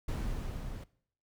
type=noise with level ramp; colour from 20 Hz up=brown; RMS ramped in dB=-33 to -42 dBFS; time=0.08-0.84 s; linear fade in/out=5 ms; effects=noise-tail reverb RT60 0.6 s tail -20 dB re dry